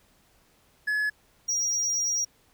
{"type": "tone pair in turn", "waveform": "triangle", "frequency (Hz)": [1702, 5697], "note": ["G#6", "F8"], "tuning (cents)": [42, 34], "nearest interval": "octave + major sixth", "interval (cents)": 2092, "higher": "second", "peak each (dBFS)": [-22, -23], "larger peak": "first", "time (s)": [[0.87, 1.1], [1.48, 2.25]], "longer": "second", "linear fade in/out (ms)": 10, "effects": ["pink hiss -63 dBFS RMS until 2.53 s"]}